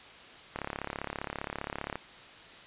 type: click train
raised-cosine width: 0.5 ms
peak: -19 dBFS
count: 50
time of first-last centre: 0.56-1.956 s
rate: 35.1 Hz
effects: white hiss -50 dBFS RMS until 2.66 s + resampled to 8000 Hz